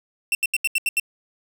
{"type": "tone bursts", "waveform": "45% pulse", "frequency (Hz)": 2697, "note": "E7", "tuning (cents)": 39, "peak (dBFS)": -18, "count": 7, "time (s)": [0.32, 0.998], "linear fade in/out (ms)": 2, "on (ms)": 30, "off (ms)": 78, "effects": []}